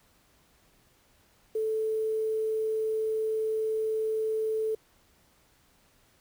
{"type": "tone with quantisation", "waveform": "sine", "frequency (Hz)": 438.2, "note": "A4", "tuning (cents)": -7, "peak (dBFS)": -26, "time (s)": [1.55, 4.75], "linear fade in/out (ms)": 5, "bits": 9, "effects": ["pink hiss -64 dBFS RMS until 6.2 s"]}